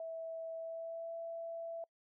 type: tone with pitch glide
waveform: sine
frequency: 654 to 665.8 Hz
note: E5 to E5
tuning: -14 to +17 cents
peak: -40 dBFS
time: 0-1.84 s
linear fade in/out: 2 ms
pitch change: +31 cents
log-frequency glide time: 0.55-1.14 s
effects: noise-tail reverb RT60 0.1 s tail -26 dB re dry